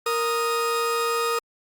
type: tone pair together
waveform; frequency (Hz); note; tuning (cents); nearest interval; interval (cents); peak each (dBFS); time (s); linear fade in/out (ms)
40% pulse; 466.2 / 1244.6; A#4 / D#6; 0 / 0; octave + perfect fourth; 1700; -24; 0.06-1.39; 5
effects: Opus 48 kbps